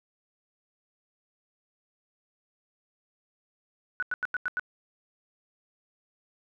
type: tone bursts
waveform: sine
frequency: 1480 Hz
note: F#6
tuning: in tune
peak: -26 dBFS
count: 6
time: 4-4.595 s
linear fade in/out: 0 ms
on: 25 ms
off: 89 ms
effects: none